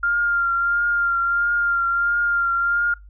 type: tone with vibrato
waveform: sine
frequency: 1396.9 Hz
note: F6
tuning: in tune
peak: -17 dBFS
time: 0.03-2.94 s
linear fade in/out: 5 ms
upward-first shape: triangle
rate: 1.5 Hz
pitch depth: 27 cents each way
effects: noise-tail reverb RT60 0.2 s tail -23 dB re dry + added 50 Hz sine -41 dBFS peak until 3.09 s